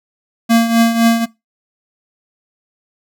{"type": "tone with tremolo", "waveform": "square", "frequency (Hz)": 230, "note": "A#3", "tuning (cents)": -23, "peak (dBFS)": -7, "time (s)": [0.49, 1.26], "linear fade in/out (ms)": 20, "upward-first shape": "triangle", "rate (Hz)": 3.9, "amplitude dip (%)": 70, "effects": ["noise-tail reverb RT60 0.2 s tail -20 dB re dry"]}